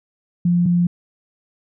sine tone pair in turn, 174.61 / 174.61 Hz, F3 / F3, 0 / 0 cents, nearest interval unison, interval 0 cents, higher neither, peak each -13 / -13 dBFS, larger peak neither, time 0.45-0.66 / 0.66-0.87 s, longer neither, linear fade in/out 5 ms, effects none

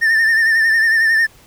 triangle tone with vibrato, 1800 Hz, A6, 39 cents sharp, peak -9 dBFS, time 0.01-1.27 s, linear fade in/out 20 ms, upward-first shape triangle, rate 11 Hz, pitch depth 61 cents each way, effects pink hiss -47 dBFS RMS until 1.46 s

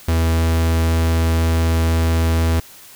45% pulse tone, 82 Hz, E2, 9 cents flat, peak -14 dBFS, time 0.08-2.6 s, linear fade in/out 5 ms, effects white hiss -42 dBFS RMS until 2.95 s

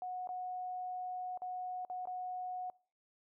sine tone with dropouts, 732 Hz, F#5, 19 cents flat, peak -38 dBFS, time 0.02-2.7 s, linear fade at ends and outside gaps 1 ms, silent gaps 0.273-0.29 / 1.375-1.419 / 1.85-1.899 / 2.055-2.072 s, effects noise-tail reverb RT60 0.5 s tail -25 dB re dry

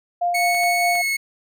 sine tone with tremolo, 701 Hz, F5, 6 cents sharp, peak -17 dBFS, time 0.21-1.02 s, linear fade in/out 10 ms, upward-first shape sine, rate 4.9 Hz, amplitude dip 35%
40% pulse tone with pitch glide, 2212 to 2190 Hz, C#7 to C#7, -4 to -22 cents, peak -19 dBFS, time 0.34-1.17 s, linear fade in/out 10 ms, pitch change -18 cents, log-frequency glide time 0.94-0.99 s
clicks, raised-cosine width 0.3 ms, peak -22 dBFS, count 3, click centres 0.547 / 0.635 / 0.954 s
effects none

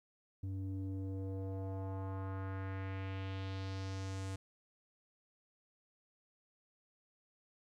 square tone with low-pass filter sweep, 96 Hz, G2, 36 cents flat, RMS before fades -41 dBFS, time 0.43-4.36 s, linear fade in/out 5 ms, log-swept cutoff 210 to 8600 Hz, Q 1.9, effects 13-bit

